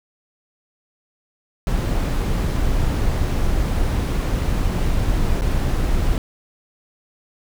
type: noise with dropouts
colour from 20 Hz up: brown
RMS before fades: -19 dBFS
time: 1.67-6.18 s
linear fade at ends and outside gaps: 1 ms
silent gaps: 5.411-5.419 s
effects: none